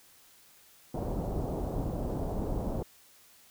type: low-pass noise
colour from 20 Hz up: pink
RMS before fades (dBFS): -33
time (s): 0.94-2.83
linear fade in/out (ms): 5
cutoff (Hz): 760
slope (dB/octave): 24
effects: white hiss -59 dBFS RMS until 3.5 s